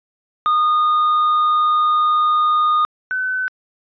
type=tone pair in turn; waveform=triangle / sine; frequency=1227 / 1513.1 Hz; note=D#6 / F#6; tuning=-25 / +38 cents; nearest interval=major third; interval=363 cents; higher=second; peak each=-11 / -18 dBFS; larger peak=first; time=0.46-2.85 / 3.11-3.48 s; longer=first; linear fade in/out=0 ms; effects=resampled to 11025 Hz